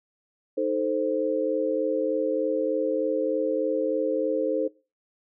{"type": "chord", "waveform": "sine", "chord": "A diminished", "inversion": "second", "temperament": "equal", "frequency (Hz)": [311.1, 440, 523.3], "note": ["Eb4", "A4", "C5"], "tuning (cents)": [0, 0, 0], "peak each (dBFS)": [-29, -27, -26], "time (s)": [0.57, 4.68], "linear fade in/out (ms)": 10, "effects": ["noise-tail reverb RT60 0.3 s tail -20 dB re dry"]}